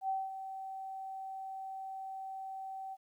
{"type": "tone with ADSR envelope", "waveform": "sine", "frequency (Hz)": 769, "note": "G5", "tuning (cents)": -33, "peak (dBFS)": -30, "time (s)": [0.01, 2.97], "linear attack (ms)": 78, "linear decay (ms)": 210, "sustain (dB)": -10, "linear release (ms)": 42, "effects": ["12-bit"]}